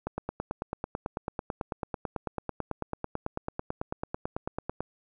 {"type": "click train", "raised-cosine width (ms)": 1, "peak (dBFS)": -17, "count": 44, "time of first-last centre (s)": [0.07, 4.806], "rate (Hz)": 9.08, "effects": []}